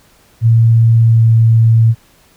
sine tone with pitch glide, 114.5 to 113.51 Hz, A#2 to A#2, -31 to -46 cents, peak -5 dBFS, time 0.41-1.95 s, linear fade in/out 50 ms, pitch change -15 cents, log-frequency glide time 1.01-1.24 s, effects pink hiss -49 dBFS RMS until 2.36 s

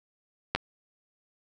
clicks, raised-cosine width 0.3 ms, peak -7 / -29 dBFS, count 2, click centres 0.55 / 0.56 s, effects none

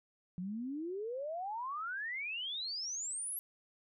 sine exponential sweep, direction up, 173.2 to 11650 Hz, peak -37 dBFS, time 0.38-3.39 s, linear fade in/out 0 ms, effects none

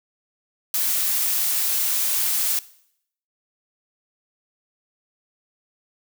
blue noise, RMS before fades -22 dBFS, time 0.74-2.59 s, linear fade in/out 2 ms, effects noise-tail reverb RT60 0.7 s tail -19 dB re dry

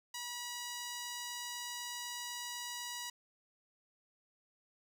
5% pulse tone with notch filter, 968 Hz, B5, 35 cents flat, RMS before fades -43 dBFS, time 0.14-3.1 s, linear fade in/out 5 ms, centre 11000 Hz, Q 1.2, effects none

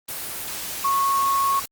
sine tone in noise, 1100 Hz, C#6, 14 cents flat, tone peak -18 dBFS, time 0.84-1.6 s, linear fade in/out 10 ms, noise white, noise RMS -31 dBFS, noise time 0.08-1.66 s, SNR +10 dB, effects Opus 24 kbps

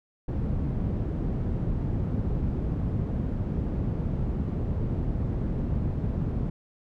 white low-pass noise, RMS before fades -28 dBFS, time 0.28-6.5 s, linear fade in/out 5 ms, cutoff 160 Hz, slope 12 dB/octave, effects none

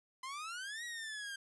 sawtooth exponential two-way sweep, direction up then down, 1019 to 1927 to 1583 Hz, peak -38 dBFS, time 0.23-1.36 s, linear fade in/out 5 ms, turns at 0.84 s, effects resampled to 24000 Hz + 12-bit

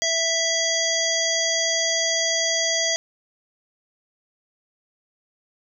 harmonic tone with a mistuned harmonic, 659.3 Hz, E5, in tune, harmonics 1 / 3 / 5 / 7 / 9 / 10, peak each -27 / -27 / -27 / -27 / -27 / -27 dBFS, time 0.02-2.96 s, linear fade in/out 0 ms, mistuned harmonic 7, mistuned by +53 cents, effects none

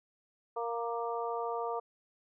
harmonic tone with a mistuned harmonic, 233.1 Hz, A#3, in tune, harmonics 2 / 3 / 4 / 5, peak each -36 / -38 / -39 / -40 dBFS, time 0.56-1.8 s, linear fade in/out 10 ms, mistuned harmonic 5, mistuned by +20 cents, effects none

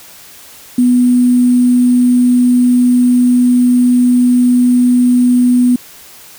sine tone with sample-and-hold, 246.9 Hz, B3, in tune, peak -6 dBFS, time 0.78-5.76 s, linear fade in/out 5 ms, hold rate 8820 Hz, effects white hiss -37 dBFS RMS until 6.38 s

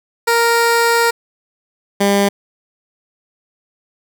15% pulse tone pair in turn, 466.2 / 200 Hz, A#4 / G3, 0 / +35 cents, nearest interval octave + minor third, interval 1465 cents, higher first, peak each -5 dBFS, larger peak neither, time 0.27-1.11 / 2-2.29 s, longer first, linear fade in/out 10 ms, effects none

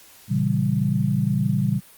sine chord, A# diminished seventh, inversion none, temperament equal, 116.54 / 138.59 / 164.81 / 196 Hz, A#2 / C#3 / E3 / G3, 0 / 0 / 0 / 0 cents, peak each -25 / -23 / -26 / -23 dBFS, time 0.28-1.81 s, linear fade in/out 50 ms, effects white hiss -49 dBFS RMS until 1.97 s + Opus 48 kbps

